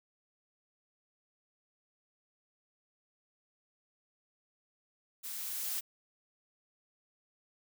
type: noise with level ramp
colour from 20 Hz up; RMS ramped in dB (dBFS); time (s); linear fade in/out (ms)
blue; -42 to -35; 5.23-5.81; 20
effects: none